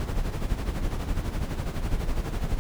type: noise with tremolo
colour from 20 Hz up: brown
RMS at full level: -25 dBFS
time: 0-2.59 s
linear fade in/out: 0 ms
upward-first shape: sine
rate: 12 Hz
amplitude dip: 60%
effects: none